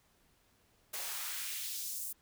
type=noise with high-pass filter sweep; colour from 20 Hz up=white; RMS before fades=-40 dBFS; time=0.93-2.13 s; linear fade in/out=10 ms; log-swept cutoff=490 to 10000 Hz; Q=1.1; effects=pink hiss -70 dBFS RMS until 2.21 s